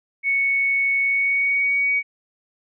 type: tone with pitch glide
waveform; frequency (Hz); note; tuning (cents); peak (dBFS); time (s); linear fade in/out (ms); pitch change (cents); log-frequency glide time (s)
sine; 2217 to 2251; C#7 to C#7; 0 to +26; -17; 0.23-2.03; 50; +26; 1.02-1.77
effects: none